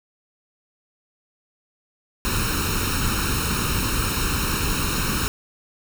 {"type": "noise with comb filter", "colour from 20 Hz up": "pink", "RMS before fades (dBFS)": -23, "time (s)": [2.25, 5.28], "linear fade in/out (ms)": 0, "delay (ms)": 0.74, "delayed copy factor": 0.8, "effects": []}